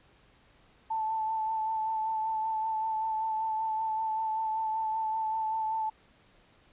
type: tone with vibrato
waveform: sine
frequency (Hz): 880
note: A5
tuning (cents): 0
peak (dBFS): -28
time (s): 0.9-5.9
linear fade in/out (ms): 10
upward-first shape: sine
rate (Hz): 5.2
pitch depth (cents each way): 21
effects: pink hiss -62 dBFS RMS until 6.72 s + resampled to 8000 Hz